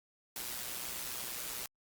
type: noise with amplitude modulation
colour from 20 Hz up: white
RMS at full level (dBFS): -38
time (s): 0.36-1.66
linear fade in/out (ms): 2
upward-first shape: sine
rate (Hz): 122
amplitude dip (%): 60
effects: Opus 48 kbps